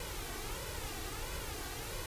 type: noise with flanger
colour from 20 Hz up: pink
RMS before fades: -41 dBFS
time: 0-2.06 s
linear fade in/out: 2 ms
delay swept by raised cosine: 2 to 2.63 ms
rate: 1.5 Hz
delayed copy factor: +0.65
effects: resampled to 32000 Hz